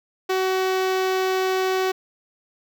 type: tone with notch filter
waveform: sawtooth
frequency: 376.1 Hz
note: F#4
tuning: 28 cents sharp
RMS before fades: -22 dBFS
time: 0.29-1.92 s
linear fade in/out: 10 ms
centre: 9700 Hz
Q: 0.81
effects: none